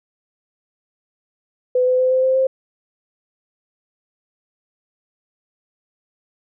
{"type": "tone with pitch steps", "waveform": "sine", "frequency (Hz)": [503, 507.7, 512.4, 517.1, 521.9, 526.8], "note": ["B4", "B4", "C5", "C5", "C5", "C5"], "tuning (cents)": [32, 48, -36, -20, -4, 12], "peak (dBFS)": -13, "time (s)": [1.75, 2.47], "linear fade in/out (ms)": 5, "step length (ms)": 120, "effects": []}